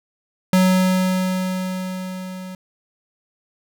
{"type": "tone with level ramp", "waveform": "square", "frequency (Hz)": 185.5, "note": "F#3", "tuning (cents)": 5, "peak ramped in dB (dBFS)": [-12, -32], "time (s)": [0.53, 2.55], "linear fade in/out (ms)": 2, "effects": []}